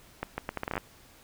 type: accelerating click train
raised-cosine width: 0.5 ms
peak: -16 dBFS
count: 11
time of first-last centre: 0.23-0.779 s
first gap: 150 ms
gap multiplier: 0.74
effects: pink hiss -56 dBFS RMS until 1.23 s